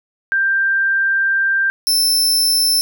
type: tone pair in turn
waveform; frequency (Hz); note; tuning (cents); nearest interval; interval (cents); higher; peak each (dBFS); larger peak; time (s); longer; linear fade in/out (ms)
sine / sawtooth; 1580 / 5314; G6 / E8; +13 / +13; octave + major sixth; 2100; second; -13 / -10; second; 0.32-1.7 / 1.87-2.81; first; 0
effects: none